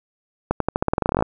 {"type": "accelerating click train", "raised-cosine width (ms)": 1, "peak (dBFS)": -4, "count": 17, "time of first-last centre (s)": [0.51, 1.224], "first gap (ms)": 93, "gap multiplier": 0.89, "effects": []}